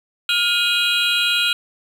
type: tone cluster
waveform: triangle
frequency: 1414 / 2490 / 2858 / 3247 / 3942 Hz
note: F6 / D#7 / F7 / G#7 / B7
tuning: +21 / +1 / +39 / -40 / -4 cents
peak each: -21 dBFS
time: 0.29-1.53 s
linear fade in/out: 2 ms
effects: 7-bit